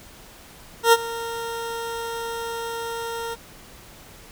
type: tone with ADSR envelope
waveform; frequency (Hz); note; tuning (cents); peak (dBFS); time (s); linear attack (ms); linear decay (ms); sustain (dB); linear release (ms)
20% pulse; 462; A#4; -16; -5; 0.83-3.36; 96; 38; -18; 30
effects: pink hiss -46 dBFS RMS until 4.31 s